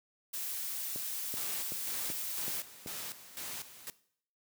blue noise, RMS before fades -38 dBFS, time 0.33-2.61 s, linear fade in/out 10 ms
click train, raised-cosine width 2 ms, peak -30 dBFS, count 6, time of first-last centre 0.96-2.861 s, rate 2.63 Hz
white noise with tremolo, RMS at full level -41 dBFS, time 1.37-3.9 s, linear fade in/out 0 ms, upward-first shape square, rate 2 Hz, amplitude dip 75%
effects noise-tail reverb RT60 0.6 s tail -18 dB re dry + high-pass 100 Hz 12 dB/octave

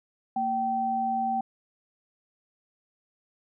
sine tone pair together, 230 / 773.6 Hz, A#3 / G5, -23 / -23 cents, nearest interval octave + major sixth, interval 2100 cents, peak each -33 / -25 dBFS, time 0.36-1.41 s, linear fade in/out 5 ms, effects none

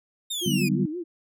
sawtooth exponential sweep, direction down, 3731 to 2400 Hz, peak -25 dBFS, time 0.3-0.69 s, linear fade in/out 10 ms
sine tone with vibrato, 329.6 Hz, E4, in tune, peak -29 dBFS, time 0.41-1.04 s, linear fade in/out 20 ms, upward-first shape sine, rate 5.7 Hz, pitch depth 160 cents each way
sine chord, G major seventh, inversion second, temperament equal, 146.83 / 185 / 196 / 246.9 Hz, D3 / F#3 / G3 / B3, 0 / 0 / 0 / 0 cents, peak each -27 dBFS, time 0.46-0.86 s, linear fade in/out 5 ms
effects none

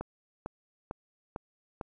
click train, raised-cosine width 1 ms, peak -22 dBFS, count 5, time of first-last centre 0.01-1.812 s, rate 2.22 Hz, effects none

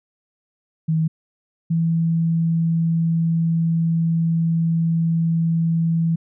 sine tone pair in turn, 159.9 / 165.06 Hz, D#3 / E3, +48 / +3 cents, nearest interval minor second, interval 55 cents, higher second, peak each -16 dBFS, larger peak neither, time 0.88-1.08 / 1.7-6.16 s, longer second, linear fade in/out 10 ms, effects none

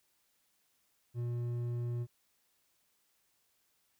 sine tone with hard clipping, 120 Hz, B2, 49 cents flat, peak -35 dBFS, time 1.14-2.07 s, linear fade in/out 50 ms, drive 6 dB, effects white hiss -75 dBFS RMS until 3.99 s

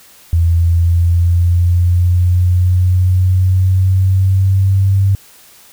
sine exponential sweep, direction up, 83.7 to 98 Hz, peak -8 dBFS, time 0.33-5.15 s, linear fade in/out 0 ms, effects white hiss -43 dBFS RMS until 5.72 s

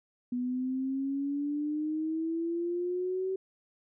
sine exponential sweep, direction up, 244.8 to 382.4 Hz, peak -29 dBFS, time 0.32-3.36 s, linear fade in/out 5 ms, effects none

